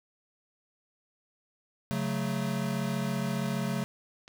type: chord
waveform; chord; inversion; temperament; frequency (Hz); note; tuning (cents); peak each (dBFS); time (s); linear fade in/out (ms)
square; F# minor; second; equal; 138.59 / 185 / 220; C#3 / F#3 / A3; 0 / 0 / 0; -34; 1.91-3.84; 0
type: clicks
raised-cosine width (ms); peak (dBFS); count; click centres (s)
0.2; -32; 3; 3.273 / 3.307 / 4.279
effects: none